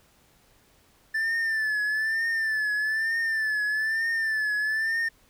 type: tone with vibrato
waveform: triangle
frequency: 1760 Hz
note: A6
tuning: in tune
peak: -22 dBFS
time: 1.14-5.09 s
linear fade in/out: 10 ms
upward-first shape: triangle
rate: 1.1 Hz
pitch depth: 75 cents each way
effects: pink hiss -61 dBFS RMS until 5.29 s